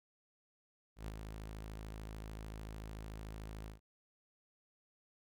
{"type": "tone with ADSR envelope", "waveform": "sawtooth", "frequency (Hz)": 53.5, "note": "A1", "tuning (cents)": -48, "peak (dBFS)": -36, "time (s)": [0.96, 3.8], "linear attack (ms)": 120, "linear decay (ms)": 24, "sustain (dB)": -5, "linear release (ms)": 130, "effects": []}